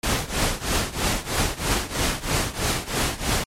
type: noise with tremolo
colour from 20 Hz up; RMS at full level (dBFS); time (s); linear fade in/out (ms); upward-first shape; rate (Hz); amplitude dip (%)
pink; -20; 0.03-3.44; 5; triangle; 3.1; 90
effects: low-pass 11000 Hz 12 dB/octave + MP3 64 kbps